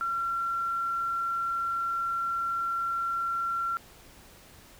sine tone, 1365 Hz, F6, 40 cents flat, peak -27 dBFS, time 0.01-3.77 s, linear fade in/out 0 ms, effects pink hiss -53 dBFS RMS until 4.79 s

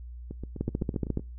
two click trains, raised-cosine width 3 ms, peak -15 / -24 dBFS, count 9 / 8, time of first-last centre 0.61-1.173 / 0.31-1.195 s, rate 14.2 / 7.91 Hz, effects noise-tail reverb RT60 0.3 s tail -25 dB re dry + added 60 Hz sine -39 dBFS peak until 1.38 s

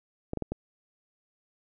clicks, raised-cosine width 2 ms, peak -18 dBFS, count 4, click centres 0.334 / 0.373 / 0.423 / 0.52 s, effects none

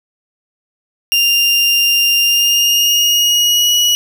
30% pulse tone with pitch glide, 2794 to 2918 Hz, F7 to F#7, 0 to -25 cents, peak -7 dBFS, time 1.12-3.95 s, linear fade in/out 0 ms, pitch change +75 cents, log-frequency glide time 2.22-3.74 s, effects none

